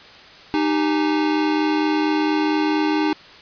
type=tone cluster; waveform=square; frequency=307.1 / 391.5 / 833 Hz; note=D#4 / G4 / G#5; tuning=-23 / -2 / +5 cents; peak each=-19 / -26 / -28 dBFS; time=0.54-3.13 s; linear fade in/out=0 ms; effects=white hiss -43 dBFS RMS until 3.41 s + resampled to 11025 Hz